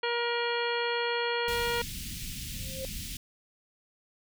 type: harmonic tone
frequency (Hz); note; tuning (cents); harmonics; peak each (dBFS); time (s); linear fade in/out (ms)
473.9; A#4; +28; 1 / 2 / 3 / 4 / 5 / 6 / 7 / 9; -31 / -34 / -36 / -37 / -38 / -39 / -39 / -41; 0.03-1.82; 5
type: band-stop noise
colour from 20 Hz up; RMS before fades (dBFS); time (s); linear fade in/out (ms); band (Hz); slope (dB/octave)
pink; -38; 1.48-3.17; 2; 220 to 2500; 24
type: tone with exponential growth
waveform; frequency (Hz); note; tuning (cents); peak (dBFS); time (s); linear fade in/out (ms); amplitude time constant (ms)
sine; 528; C5; +16; -32; 2.49-2.85; 0; 77
effects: none